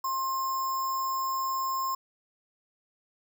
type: tone with sample-and-hold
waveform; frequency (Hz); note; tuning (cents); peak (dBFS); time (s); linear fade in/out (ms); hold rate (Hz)
sine; 1059; C6; +21; -27; 0.04-1.95; 5; 6300
effects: none